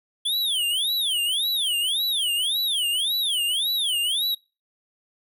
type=tone with vibrato; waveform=square; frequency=3322 Hz; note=G#7; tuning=in tune; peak=-22 dBFS; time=0.25-4.35 s; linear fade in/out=10 ms; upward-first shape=sine; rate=1.8 Hz; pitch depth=300 cents each way; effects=noise-tail reverb RT60 0.3 s tail -25 dB re dry